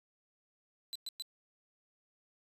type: tone bursts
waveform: 40% pulse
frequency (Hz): 4011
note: B7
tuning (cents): +26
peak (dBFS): -37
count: 3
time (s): 0.93-1.222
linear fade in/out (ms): 0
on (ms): 24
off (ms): 110
effects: resampled to 32000 Hz